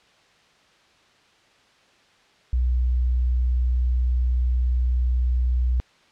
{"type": "tone", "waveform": "sine", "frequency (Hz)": 61.74, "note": "B1", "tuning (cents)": 0, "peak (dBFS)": -18, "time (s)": [2.53, 5.8], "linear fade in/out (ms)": 0, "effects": ["white hiss -57 dBFS RMS until 6.11 s", "low-pass 4000 Hz 12 dB/octave"]}